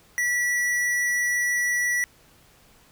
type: tone with tanh clipping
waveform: sine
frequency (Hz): 1949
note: B6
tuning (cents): -23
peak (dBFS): -23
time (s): 0.18-2.04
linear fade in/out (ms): 0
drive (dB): 16
effects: pink hiss -56 dBFS RMS until 2.91 s